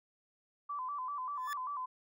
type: tone with vibrato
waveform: sine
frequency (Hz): 1086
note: C#6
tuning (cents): -36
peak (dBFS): -36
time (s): 0.69-1.86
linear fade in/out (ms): 10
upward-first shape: square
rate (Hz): 5.1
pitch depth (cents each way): 110
type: tone with exponential growth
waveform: 40% pulse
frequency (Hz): 1740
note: A6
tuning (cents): -20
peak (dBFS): -36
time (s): 1.35-1.53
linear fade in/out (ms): 0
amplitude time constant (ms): 38
effects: none